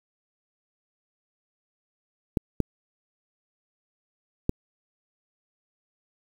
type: clicks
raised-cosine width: 3 ms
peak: -9 dBFS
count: 3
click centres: 2.372 / 2.603 / 4.494 s
effects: 7-bit